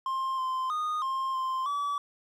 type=tone with pitch steps; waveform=triangle; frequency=1057 / 1039 / 1233 / 1060 / 1046 / 1147 Hz; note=C6 / C6 / D#6 / C6 / C6 / D6; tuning=+17 / -12 / -16 / +22 / -1 / -41 cents; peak=-26 dBFS; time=0.06-1.98 s; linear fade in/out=2 ms; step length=320 ms; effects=none